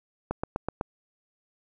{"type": "click train", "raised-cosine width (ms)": 1, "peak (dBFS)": -14, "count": 5, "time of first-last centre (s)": [0.31, 0.811], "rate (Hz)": 7.98, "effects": []}